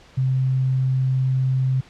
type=tone; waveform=sine; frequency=130.81 Hz; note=C3; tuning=in tune; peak=-17 dBFS; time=0.17-1.81 s; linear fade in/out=10 ms; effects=pink hiss -49 dBFS RMS until 1.89 s + low-pass 5000 Hz 12 dB/octave